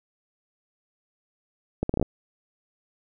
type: accelerating click train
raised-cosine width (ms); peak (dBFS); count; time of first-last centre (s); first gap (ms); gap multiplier
2; -11; 7; 1.83-2.027; 64; 0.72
effects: none